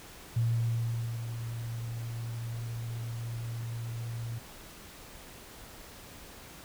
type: tone with ADSR envelope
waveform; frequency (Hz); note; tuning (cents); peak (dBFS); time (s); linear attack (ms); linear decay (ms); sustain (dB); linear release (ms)
sine; 115.9; A#2; -10; -24; 0.36-4.39; 8; 840; -10; 11
effects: pink hiss -49 dBFS RMS until 6.64 s